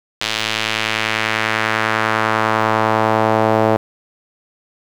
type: tone with band-pass filter sweep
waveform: sawtooth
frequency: 110 Hz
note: A2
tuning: in tune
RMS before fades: -17 dBFS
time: 0.21-3.77 s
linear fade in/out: 5 ms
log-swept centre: 3600 to 630 Hz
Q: 1.4
effects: 7-bit